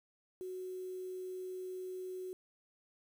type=tone with quantisation; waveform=sine; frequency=369.8 Hz; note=F#4; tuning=1 cent flat; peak=-40 dBFS; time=0.41-2.33 s; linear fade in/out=0 ms; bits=10; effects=none